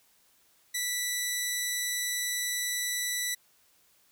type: tone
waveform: 10% pulse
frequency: 1970 Hz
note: B6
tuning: 5 cents flat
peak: -20 dBFS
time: 0.74-3.35 s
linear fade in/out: 10 ms
effects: white hiss -65 dBFS RMS until 4.11 s